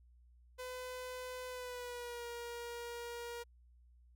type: tone with pitch glide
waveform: sawtooth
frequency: 505 to 473.9 Hz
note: B4 to A#4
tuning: +39 to +28 cents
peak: -39 dBFS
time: 0.58-3.44 s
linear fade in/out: 20 ms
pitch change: -111 cents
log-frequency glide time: 1.48-2.26 s
effects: added 60 Hz sine -61 dBFS peak until 4.15 s